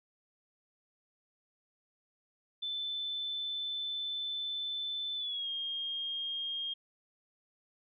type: tone with pitch glide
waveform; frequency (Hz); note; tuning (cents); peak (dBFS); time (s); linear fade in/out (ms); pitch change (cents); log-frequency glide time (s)
sine; 3522 to 3230; A7 to G#7; +1 to -49; -34; 2.62-6.74; 10; -150; 5.16-5.49
effects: none